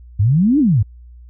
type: exponential two-way sweep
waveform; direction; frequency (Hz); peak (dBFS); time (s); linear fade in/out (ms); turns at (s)
sine; up then down; 92.5 to 314.9 to 92.5; -10; 0.19-0.83; 10; 0.59
effects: added 60 Hz sine -37 dBFS peak until 1.29 s